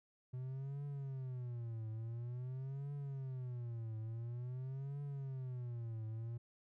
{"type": "tone with vibrato", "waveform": "triangle", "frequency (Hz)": 125.5, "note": "B2", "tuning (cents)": 28, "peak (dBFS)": -39, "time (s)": [0.33, 6.38], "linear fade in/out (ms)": 10, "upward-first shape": "triangle", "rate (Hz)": 0.48, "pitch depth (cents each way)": 240, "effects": []}